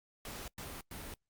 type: noise bursts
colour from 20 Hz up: pink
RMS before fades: -45 dBFS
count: 3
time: 0.25-1.14 s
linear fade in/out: 2 ms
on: 230 ms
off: 100 ms
effects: noise-tail reverb RT60 0.1 s tail -23 dB re dry + Opus 48 kbps